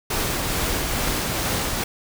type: noise with tremolo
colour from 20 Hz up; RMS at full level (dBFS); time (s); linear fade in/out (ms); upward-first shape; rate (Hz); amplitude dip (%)
pink; -23; 0.1-1.84; 5; triangle; 2.3; 25
effects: none